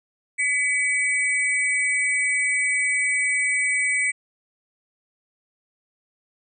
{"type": "tone cluster", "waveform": "sine", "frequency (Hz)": [2001, 2271, 8110], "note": ["B6", "C#7", "B8"], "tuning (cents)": [22, 41, 45], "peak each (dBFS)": [-24, -22, -27], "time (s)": [0.38, 4.12], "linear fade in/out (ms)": 20, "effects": []}